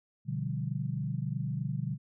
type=chord; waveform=sine; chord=G dominant seventh; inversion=first; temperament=equal; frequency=123.47 / 146.83 / 174.61 / 196 Hz; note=B2 / D3 / F3 / G3; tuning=0 / 0 / 0 / 0 cents; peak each=-35 / -34 / -39 / -40 dBFS; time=0.25-1.98 s; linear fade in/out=50 ms; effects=none